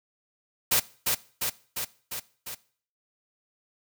white noise with echo, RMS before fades -22 dBFS, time 0.71-0.8 s, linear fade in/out 10 ms, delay 350 ms, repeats 5, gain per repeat -3 dB, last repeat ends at 2.55 s, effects noise-tail reverb RT60 0.5 s tail -20 dB re dry

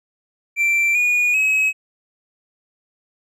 triangle tone with pitch steps, 2349 / 2450 / 2556 Hz, D7 / D#7 / D#7, 0 / -27 / +46 cents, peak -13 dBFS, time 0.56-1.73 s, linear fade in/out 50 ms, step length 390 ms, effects none

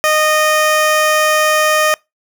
15% pulse tone, 616 Hz, D#5, 17 cents flat, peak -4 dBFS, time 0.04-1.94 s, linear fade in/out 0 ms, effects noise-tail reverb RT60 0.2 s tail -25 dB re dry

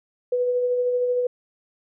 sine tone with tremolo, 493.9 Hz, B4, in tune, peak -18 dBFS, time 0.32-1.27 s, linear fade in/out 5 ms, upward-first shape sine, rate 13 Hz, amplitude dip 30%, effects none

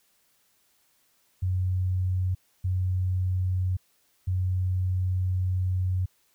sine tone bursts at uneven times, 92.2 Hz, F#2, 6 cents flat, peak -23 dBFS, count 3, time 1.42-2.35 / 2.64-3.77 / 4.27-6.06 s, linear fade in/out 10 ms, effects white hiss -67 dBFS RMS until 6.34 s

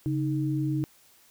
sine tone pair together, 138.59 / 310.6 Hz, C#3 / D#4, 0 / -3 cents, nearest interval octave + major second, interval 1397 cents, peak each -27 / -28 dBFS, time 0.06-0.84 s, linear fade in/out 0 ms, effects white hiss -59 dBFS RMS until 1.3 s

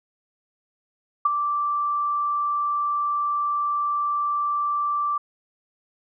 sine tone with ADSR envelope, 1170 Hz, D6, 7 cents flat, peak -13 dBFS, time 1.25-5.18 s, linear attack 7 ms, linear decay 20 ms, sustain -8 dB, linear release 6 ms, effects none

